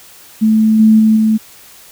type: tone with level steps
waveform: sine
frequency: 218.6 Hz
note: A3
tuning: 11 cents flat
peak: -7 / -4 / -6 / -8 dBFS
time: 0.41-1.38 s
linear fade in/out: 20 ms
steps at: 0.79 / 0.99 / 1.16 s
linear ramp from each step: 10 ms
effects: white hiss -40 dBFS RMS until 1.91 s